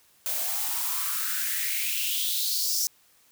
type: noise with high-pass filter sweep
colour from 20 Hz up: blue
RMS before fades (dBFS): -28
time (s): 0.26-2.87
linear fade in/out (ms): 0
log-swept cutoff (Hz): 580 to 5800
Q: 4.9
effects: white hiss -61 dBFS RMS until 3.31 s